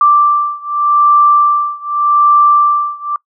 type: beating tone pair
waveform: sine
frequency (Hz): 1174.7 / 1175.54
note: D6 / D6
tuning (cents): 0 / +1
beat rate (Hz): 0.84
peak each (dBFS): -10 / -11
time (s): 0.01-3.16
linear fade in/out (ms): 2
effects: noise-tail reverb RT60 0.1 s tail -22 dB re dry